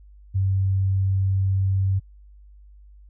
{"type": "tone", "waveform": "sine", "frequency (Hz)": 96.2, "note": "G2", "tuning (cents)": -32, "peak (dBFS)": -18, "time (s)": [0.34, 2], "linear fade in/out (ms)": 20, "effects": ["added 50 Hz sine -45 dBFS peak until 3.09 s"]}